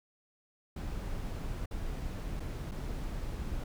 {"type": "noise with dropouts", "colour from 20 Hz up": "brown", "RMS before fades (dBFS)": -37, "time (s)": [0.76, 3.64], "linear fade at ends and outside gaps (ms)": 5, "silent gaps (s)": [[1.659, 1.709], [2.398, 2.402], [2.713, 2.717]], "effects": []}